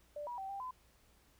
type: tone with pitch steps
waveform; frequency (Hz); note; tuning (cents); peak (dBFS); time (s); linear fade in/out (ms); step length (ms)
sine; 589 / 966 / 773 / 791 / 1015; D5 / B5 / G5 / G5 / B5; +5 / -39 / -24 / +15 / +47; -40; 0.16-0.71; 5; 110
effects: added 60 Hz sine -70 dBFS peak until 1.39 s + pink hiss -69 dBFS RMS until 1.39 s